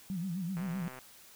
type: tone with vibrato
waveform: sine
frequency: 180 Hz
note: F#3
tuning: 47 cents flat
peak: -33 dBFS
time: 0.1-0.88 s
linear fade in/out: 0 ms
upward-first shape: sine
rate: 7.8 Hz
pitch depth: 150 cents each way
type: click train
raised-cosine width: 0.5 ms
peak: -32 dBFS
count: 55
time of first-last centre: 0.57-0.989 s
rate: 129 Hz
effects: white hiss -56 dBFS RMS until 1.35 s